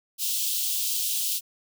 white high-pass noise, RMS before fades -27 dBFS, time 0.18-1.41 s, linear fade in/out 50 ms, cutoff 2900 Hz, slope 48 dB/octave, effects none

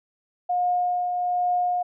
sine tone with tremolo, 716 Hz, F5, 43 cents sharp, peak -19 dBFS, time 0.49-1.83 s, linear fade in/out 10 ms, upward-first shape triangle, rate 1.2 Hz, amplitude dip 40%, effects none

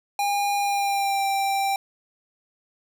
square tone with pitch glide, 810 to 786 Hz, G#5 to G5, -43 to +4 cents, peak -22 dBFS, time 0.19-1.76 s, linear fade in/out 2 ms, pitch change -53 cents, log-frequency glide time 0.56-1.24 s, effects none

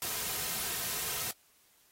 white noise with comb filter, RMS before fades -35 dBFS, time 0.02-1.31 s, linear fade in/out 0 ms, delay 3.5 ms, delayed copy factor -0.5, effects white hiss -66 dBFS RMS until 1.91 s + AAC 48 kbps

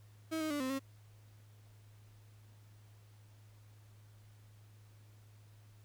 35% pulse tone with pitch steps, 319.9 / 312.5 / 290.9 / 260.2 / 270.3 Hz, D#4 / D#4 / D4 / C4 / C#4, +48 / +8 / -16 / -9 / -44 cents, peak -33 dBFS, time 0.31-0.795 s, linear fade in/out 20 ms, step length 97 ms, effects added 105 Hz sine -57 dBFS peak until 5.84 s + pink hiss -69 dBFS RMS until 5.84 s

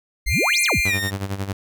sawtooth tone with pitch glide, 2100 to 1838.7 Hz, C7 to A#6, +6 to -24 cents, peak -20 dBFS, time 0.26-1.11 s, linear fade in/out 20 ms, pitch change -230 cents, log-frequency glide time 0.85-0.93 s
sine exponential two-way sweep, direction up then down, 34.3 to 11600 to 34.3 Hz, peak -20 dBFS, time 0.26-0.81 s, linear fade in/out 10 ms, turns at 0.62 s
triangle tone, 2400 Hz, D7, 37 cents sharp, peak -18 dBFS, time 0.29-0.99 s, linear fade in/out 50 ms
sawtooth tone with tremolo, 98 Hz, G2, in tune, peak -18 dBFS, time 0.85-1.53 s, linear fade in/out 5 ms, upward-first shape sine, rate 11 Hz, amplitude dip 75%
effects none

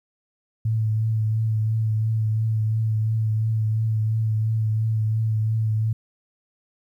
sine tone with vibrato, 110 Hz, A2, in tune, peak -19 dBFS, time 0.65-5.93 s, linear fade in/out 5 ms, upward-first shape triangle, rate 2.9 Hz, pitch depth 27 cents each way, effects 10-bit

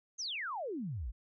sine exponential sweep, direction down, 6610 to 46.25 Hz, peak -36 dBFS, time 0.18-1.12 s, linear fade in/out 20 ms, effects none

